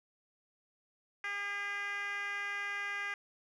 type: tone with band-pass filter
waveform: 10% pulse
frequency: 404.6 Hz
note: G#4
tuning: 45 cents flat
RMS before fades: -38 dBFS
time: 1.24-3.14 s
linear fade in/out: 2 ms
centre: 1900 Hz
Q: 2.8
effects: none